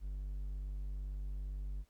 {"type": "tone", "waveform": "triangle", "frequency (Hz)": 48.85, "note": "G1", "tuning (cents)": -5, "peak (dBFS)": -36, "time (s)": [0, 1.85], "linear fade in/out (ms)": 50, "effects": ["pink hiss -75 dBFS RMS until 1.89 s"]}